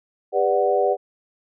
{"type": "chord", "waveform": "sine", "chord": "G major seventh", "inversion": "none", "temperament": "equal with one note detuned", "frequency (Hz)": [399.3, 493.9, 587.3, 740], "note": ["G4", "B4", "D5", "F#5"], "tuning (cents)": [32, 0, 0, 0], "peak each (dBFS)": -22, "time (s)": [0.32, 0.97], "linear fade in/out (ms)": 50, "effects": []}